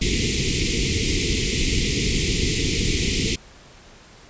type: band-stop noise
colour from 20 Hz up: pink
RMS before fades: -21 dBFS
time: 0.01-3.36 s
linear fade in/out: 10 ms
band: 460 to 2000 Hz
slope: 96 dB/octave
effects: pink hiss -47 dBFS RMS until 4.29 s + resampled to 16000 Hz